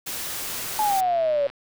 white noise, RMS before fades -31 dBFS, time 0.06-1.01 s, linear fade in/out 10 ms
click train, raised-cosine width 0.3 ms, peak -24 dBFS, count 126, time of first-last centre 0.5-1.5 s, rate 125 Hz
sine exponential sweep, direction down, 869 to 554.4 Hz, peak -19 dBFS, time 0.79-1.47 s, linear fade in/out 2 ms
effects none

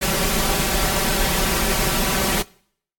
pink noise with comb filter, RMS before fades -20 dBFS, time 0.01-2.43 s, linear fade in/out 20 ms, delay 5.2 ms, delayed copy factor +0.85, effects noise-tail reverb RT60 0.6 s tail -23 dB re dry + AAC 64 kbps

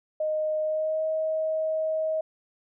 sine tone with pitch glide, 619 to 632 Hz, D#5 to D#5, -9 to +27 cents, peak -24 dBFS, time 0.2-2.21 s, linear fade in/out 5 ms, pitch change +36 cents, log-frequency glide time 0.62-1.05 s, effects none

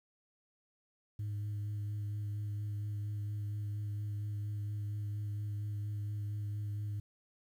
sine tone with vibrato, 103.83 Hz, G#2, in tune, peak -33 dBFS, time 1.19-7 s, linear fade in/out 5 ms, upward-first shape sine, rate 4.3 Hz, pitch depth 15 cents each way, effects tanh soft clip ceiling -34 dBFS + 11-bit

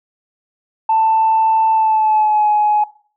sine tone with pitch glide, 886 to 841.6 Hz, A5 to G#5, +12 to +23 cents, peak -10 dBFS, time 0.89-2.84 s, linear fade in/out 5 ms, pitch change -89 cents, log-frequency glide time 1.71-2.49 s, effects noise-tail reverb RT60 0.4 s tail -17 dB re dry + tanh soft clip ceiling -6 dBFS

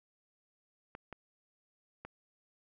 clicks, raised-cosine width 0.5 ms, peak -29 dBFS, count 3, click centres 0.951 / 1.127 / 2.05 s, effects none

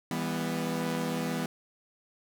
sawtooth chord, E minor, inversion none, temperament equal with one note detuned, 164.81 / 200.5 / 246.9 Hz, E3 / G3 / B3, 0 / +39 / 0 cents, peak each -30 / -32 / -29 dBFS, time 0.11-1.46 s, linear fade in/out 2 ms, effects none

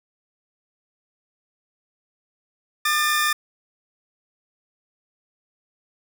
sawtooth tone pair together, 1209.8 / 1782 Hz, D#6 / A6, -49 / +22 cents, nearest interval perfect fifth, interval 671 cents, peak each -18 dBFS, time 2.85-3.33 s, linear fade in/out 5 ms, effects none

